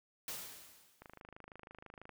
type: noise with exponential decay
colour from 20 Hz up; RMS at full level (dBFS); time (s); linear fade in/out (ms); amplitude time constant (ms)
white; -41; 0.28-1.2; 1; 200
type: click train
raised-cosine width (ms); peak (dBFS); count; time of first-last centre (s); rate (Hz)
0.5; -36; 29; 1.02-2.093; 26.1
effects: none